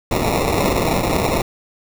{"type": "noise with sample-and-hold", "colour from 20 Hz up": "violet", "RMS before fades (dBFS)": -18, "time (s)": [0.11, 1.42], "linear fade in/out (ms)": 5, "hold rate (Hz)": 1575, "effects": []}